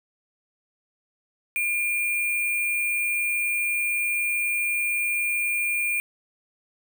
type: tone with sample-and-hold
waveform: sine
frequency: 2406 Hz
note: D7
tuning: 41 cents sharp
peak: -22 dBFS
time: 1.56-6 s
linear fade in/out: 0 ms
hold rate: 11025 Hz
effects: none